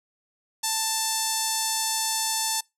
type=tone with notch filter; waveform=5% pulse; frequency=886 Hz; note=A5; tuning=12 cents sharp; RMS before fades=-26 dBFS; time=0.63-2.61 s; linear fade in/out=10 ms; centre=2200 Hz; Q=0.88; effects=noise-tail reverb RT60 0.2 s tail -24 dB re dry + low-pass 12000 Hz 12 dB/octave